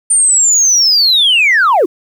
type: linear sweep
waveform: sine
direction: down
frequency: 9070 to 300 Hz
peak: -5 dBFS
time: 0.1-1.86 s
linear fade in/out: 10 ms
effects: tanh soft clip ceiling -4 dBFS + 7-bit